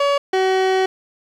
30% pulse tone pair in turn, 566 / 377.8 Hz, C#5 / F#4, +36 / +36 cents, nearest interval perfect fifth, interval 700 cents, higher first, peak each -12 dBFS, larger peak neither, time 0-0.18 / 0.33-0.86 s, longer second, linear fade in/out 5 ms, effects low-pass 4000 Hz 12 dB/octave + 8-bit

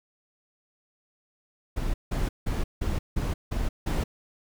brown noise bursts, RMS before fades -27 dBFS, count 7, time 1.76-4.04 s, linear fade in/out 10 ms, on 180 ms, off 170 ms, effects none

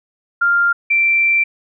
sine tone pair in turn, 1396.9 / 2349 Hz, F6 / D7, 0 / 0 cents, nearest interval major sixth, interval 900 cents, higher second, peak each -11 / -11 dBFS, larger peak neither, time 0.41-0.73 / 0.9-1.44 s, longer second, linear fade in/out 10 ms, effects none

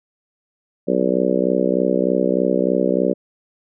harmonic tone, 63.3 Hz, B1, 43 cents sharp, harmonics 3 / 4 / 5 / 6 / 7 / 8 / 9, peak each -23 / -23 / -23 / -23 / -23 / -23 / -23 dBFS, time 0.87-3.14 s, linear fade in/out 20 ms, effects none

